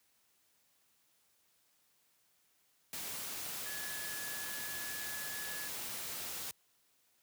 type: tone in noise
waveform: sine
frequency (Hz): 1700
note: G#6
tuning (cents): +40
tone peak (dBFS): -45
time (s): 3.66-5.68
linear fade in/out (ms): 0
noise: white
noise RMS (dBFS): -42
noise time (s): 2.93-6.51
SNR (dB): -6
effects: white hiss -73 dBFS RMS until 7.22 s + high-pass 60 Hz 12 dB/octave

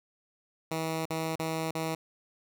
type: tone with dropouts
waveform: 10% pulse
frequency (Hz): 160.9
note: E3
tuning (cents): -42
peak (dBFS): -22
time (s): 0.71-1.95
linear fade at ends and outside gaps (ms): 5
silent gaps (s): 1.055-1.102 / 1.357-1.394 / 1.71-1.75
effects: none

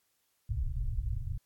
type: low-pass noise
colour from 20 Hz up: pink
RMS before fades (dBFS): -33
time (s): 0.49-1.38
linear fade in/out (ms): 10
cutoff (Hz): 130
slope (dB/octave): 96
effects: white hiss -75 dBFS RMS until 1.45 s + AAC 64 kbps

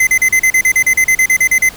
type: tone bursts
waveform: square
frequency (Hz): 2052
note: C7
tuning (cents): -34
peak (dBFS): -8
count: 16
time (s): 0-1.691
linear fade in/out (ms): 5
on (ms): 71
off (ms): 37
effects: pink hiss -34 dBFS RMS until 1.76 s

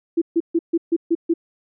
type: tone bursts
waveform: sine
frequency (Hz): 334.4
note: E4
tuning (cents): +25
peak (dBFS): -14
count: 7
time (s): 0.17-1.339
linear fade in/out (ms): 10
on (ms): 47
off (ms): 140
effects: none

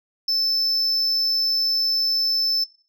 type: tone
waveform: sine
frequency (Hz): 5274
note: E8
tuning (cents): 0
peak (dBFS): -16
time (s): 0.28-2.64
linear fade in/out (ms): 5
effects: noise-tail reverb RT60 0.4 s tail -18 dB re dry + tanh soft clip ceiling -18 dBFS

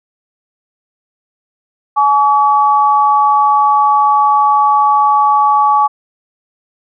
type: tone pair together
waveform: sine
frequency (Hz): 846.3 / 1139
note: G#5 / C#6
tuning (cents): +32 / +47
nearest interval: perfect fourth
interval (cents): 515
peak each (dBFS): -10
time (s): 1.96-5.88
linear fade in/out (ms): 20
effects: none

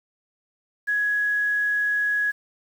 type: tone with quantisation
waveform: sine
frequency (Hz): 1673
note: G#6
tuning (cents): +12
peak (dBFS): -20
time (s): 0.87-2.32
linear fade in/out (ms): 20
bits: 8
effects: none

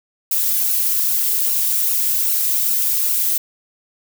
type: noise with flanger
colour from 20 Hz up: violet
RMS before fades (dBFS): -18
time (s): 0.31-3.38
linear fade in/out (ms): 5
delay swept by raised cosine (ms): 0.71 to 4.71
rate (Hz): 2.5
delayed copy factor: +0.85
effects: none

